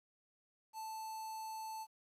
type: tone with notch filter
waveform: square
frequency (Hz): 880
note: A5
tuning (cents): 0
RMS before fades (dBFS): -45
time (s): 0.73-1.87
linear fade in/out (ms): 50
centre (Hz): 2300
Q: 1.1
effects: resampled to 32000 Hz + 12-bit